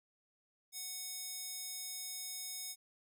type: tone with high-pass filter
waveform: square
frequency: 740 Hz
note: F#5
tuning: in tune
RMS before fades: -44 dBFS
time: 0.72-2.76 s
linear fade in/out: 50 ms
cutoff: 5800 Hz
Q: 0.91
effects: none